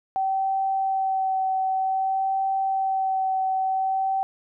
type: tone with vibrato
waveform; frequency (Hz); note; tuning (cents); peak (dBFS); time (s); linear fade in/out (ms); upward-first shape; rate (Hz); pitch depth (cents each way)
sine; 767; G5; -38; -21; 0.16-4.23; 0; sine; 0.53; 14
effects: none